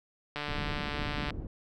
click train, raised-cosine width 0.3 ms, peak -19 dBFS, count 140, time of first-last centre 0.36-1.306 s, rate 147 Hz
pink low-pass noise, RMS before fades -37 dBFS, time 0.48-1.47 s, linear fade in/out 2 ms, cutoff 290 Hz, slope 12 dB/octave
effects none

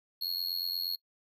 square tone with amplitude modulation, 4303 Hz, C8, 48 cents sharp, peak -28 dBFS, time 0.21-0.96 s, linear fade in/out 10 ms, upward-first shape sine, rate 88.5 Hz, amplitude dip 95%, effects noise-tail reverb RT60 0.1 s tail -23 dB re dry

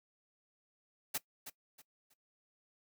white noise with echo, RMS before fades -35 dBFS, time 1.14-1.18 s, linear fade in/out 10 ms, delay 320 ms, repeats 3, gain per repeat -11 dB, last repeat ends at 2.14 s, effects noise-tail reverb RT60 0.1 s tail -19 dB re dry

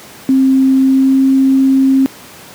sine tone with pitch glide, 265.3 to 267.3 Hz, C4 to C4, +24 to +37 cents, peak -6 dBFS, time 0.29-2.06 s, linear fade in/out 0 ms, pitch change +13 cents, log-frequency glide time 0.79-1.2 s, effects pink hiss -35 dBFS RMS until 2.54 s + high-pass 150 Hz 12 dB/octave

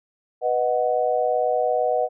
sine chord, B major, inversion none, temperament equal, 493.9 / 622.3 / 740 Hz, B4 / D#5 / F#5, 0 / 0 / 0 cents, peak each -23 dBFS, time 0.41-2.09 s, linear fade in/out 50 ms, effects none

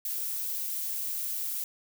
violet noise, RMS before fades -33 dBFS, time 0.05-1.64 s, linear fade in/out 2 ms, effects none

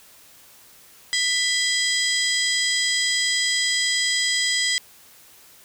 harmonic tone with a mistuned harmonic, 995 Hz, B5, 13 cents sharp, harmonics 2 / 3 / 4 / 5 / 6 / 7 / 8, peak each -24 / -26 / -31 / -25 / -35 / -34 / -28 dBFS, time 1.13-4.78 s, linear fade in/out 0 ms, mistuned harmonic 3, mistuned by +140 cents, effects white hiss -50 dBFS RMS until 5.64 s

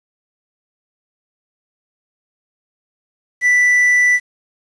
triangle tone, 1975.5 Hz, B6, in tune, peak -8 dBFS, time 3.41-4.2 s, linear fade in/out 50 ms, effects resampled to 22050 Hz + 7-bit

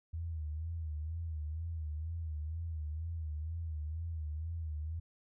sine tone with vibrato, 79.6 Hz, D#2, 40 cents sharp, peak -36 dBFS, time 0.13-5 s, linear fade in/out 10 ms, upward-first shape sine, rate 2.1 Hz, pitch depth 91 cents each way, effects none

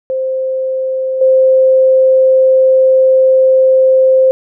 sine tone with level steps, 523.3 Hz, C5, in tune, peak -13 / -5 dBFS, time 0.1-4.31 s, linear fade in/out 0 ms, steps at 1.21 s, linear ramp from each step 5 ms, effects none

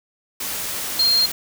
sine tone in noise, 4208 Hz, C8, 9 cents sharp, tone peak -14 dBFS, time 0.99-1.26 s, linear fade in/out 5 ms, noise white, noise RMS -27 dBFS, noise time 0.4-1.32 s, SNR +10 dB, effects none

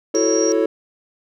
triangle chord, F# minor seventh, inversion third, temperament equal, 329.6 / 370 / 440 / 554.4 Hz, E4 / F#4 / A4 / C#5, 0 / 0 / 0 / 0 cents, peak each -18 / -21 / -17 / -20 dBFS, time 0.14-0.66 s, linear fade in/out 5 ms
sine tone, 5660 Hz, F8, 22 cents sharp, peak -22 dBFS, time 0.15-0.52 s, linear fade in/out 0 ms
effects none

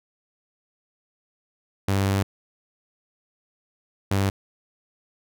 sawtooth tone bursts at uneven times, 98 Hz, G2, in tune, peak -16 dBFS, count 2, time 1.88-2.23 / 4.11-4.3 s, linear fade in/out 5 ms, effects none

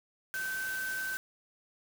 sine tone in noise, 1540 Hz, G6, 31 cents flat, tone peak -33 dBFS, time 0.34-1.17 s, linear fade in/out 0 ms, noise white, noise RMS -43 dBFS, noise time 0.34-1.17 s, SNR +7 dB, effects none

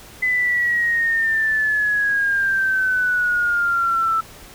sine exponential sweep, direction down, 2018 to 1318.5 Hz, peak -16 dBFS, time 0.22-4.21 s, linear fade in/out 10 ms, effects pink hiss -42 dBFS RMS until 4.54 s

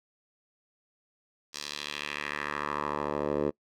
10% pulse tone with band-pass filter sweep, 73.42 Hz, D2, in tune, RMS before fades -33 dBFS, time 1.53-3.51 s, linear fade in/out 20 ms, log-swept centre 5300 to 440 Hz, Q 1.8, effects noise-tail reverb RT60 0.1 s tail -24 dB re dry

